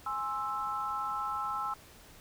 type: chord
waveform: sine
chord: Ab augmented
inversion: none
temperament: equal with one note detuned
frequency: 830.6 / 1053.8 / 1318.5 Hz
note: Ab5 / C6 / E6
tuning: 0 / +12 / 0 cents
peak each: -38 / -38 / -34 dBFS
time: 0.06-1.74 s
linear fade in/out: 5 ms
effects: pink hiss -55 dBFS RMS until 2.2 s